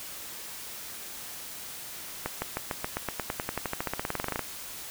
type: accelerating click train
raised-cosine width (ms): 0.5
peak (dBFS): -14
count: 27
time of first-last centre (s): 2.26-4.393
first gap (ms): 160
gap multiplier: 0.94
effects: white hiss -41 dBFS RMS until 4.9 s